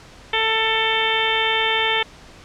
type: harmonic tone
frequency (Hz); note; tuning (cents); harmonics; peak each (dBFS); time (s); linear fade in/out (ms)
444.2; A4; +16; 1 / 2 / 3 / 4 / 5 / 6 / 7 / 8; -26 / -24 / -29 / -25 / -24 / -28 / -24 / -26; 0.33-2.03; 5
effects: pink hiss -44 dBFS RMS until 2.44 s + low-pass 6000 Hz 12 dB/octave